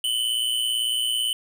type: tone pair together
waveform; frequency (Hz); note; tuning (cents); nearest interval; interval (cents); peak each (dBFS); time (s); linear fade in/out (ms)
square; 2977 / 3095; F#7 / G7; +10 / -23; minor second; 67; -24 / -28; 0.04-1.33; 2
effects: none